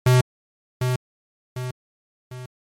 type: tone with echo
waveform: square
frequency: 126.3 Hz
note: B2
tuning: 39 cents sharp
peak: -13 dBFS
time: 0.06-0.21 s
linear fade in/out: 5 ms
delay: 750 ms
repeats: 3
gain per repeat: -7 dB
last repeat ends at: 2.46 s
effects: MP3 64 kbps